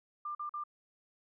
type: tone bursts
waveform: sine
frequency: 1193 Hz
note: D6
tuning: 27 cents sharp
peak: -36 dBFS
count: 3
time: 0.25-0.638 s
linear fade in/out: 5 ms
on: 100 ms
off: 44 ms
effects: none